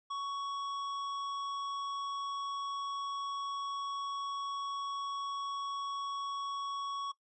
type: tone with hard clipping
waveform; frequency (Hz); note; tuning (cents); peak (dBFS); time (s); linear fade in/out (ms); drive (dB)
sine; 1116; C#6; +11; -37; 0.1-7.12; 10; 9
effects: noise-tail reverb RT60 0.1 s tail -19 dB re dry + resampled to 24000 Hz